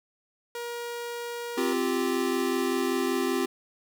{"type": "tone", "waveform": "sawtooth", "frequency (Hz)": 475, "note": "A#4", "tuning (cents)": 33, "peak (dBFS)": -29, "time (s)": [0.55, 1.73], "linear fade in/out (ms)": 2}
{"type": "chord", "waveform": "square", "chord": "C suspended fourth", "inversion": "none", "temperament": "equal with one note detuned", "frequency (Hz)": [261.6, 346.8, 392], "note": ["C4", "F4", "G4"], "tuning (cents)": [0, -12, 0], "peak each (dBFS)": -30, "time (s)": [1.57, 3.46], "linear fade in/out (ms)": 10}
{"effects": ["9-bit"]}